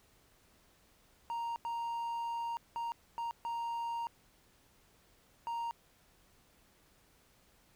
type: tone bursts at uneven times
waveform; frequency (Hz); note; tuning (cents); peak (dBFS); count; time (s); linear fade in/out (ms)
triangle; 932.3; A#5; 0; -33; 6; 1.3-1.56 / 1.65-2.57 / 2.76-2.92 / 3.18-3.31 / 3.45-4.07 / 5.47-5.71; 0
effects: pink hiss -67 dBFS RMS until 7.75 s